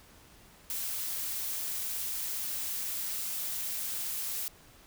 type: noise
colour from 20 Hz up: blue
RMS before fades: -35 dBFS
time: 0.7-4.48 s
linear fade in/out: 0 ms
effects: pink hiss -57 dBFS RMS until 4.86 s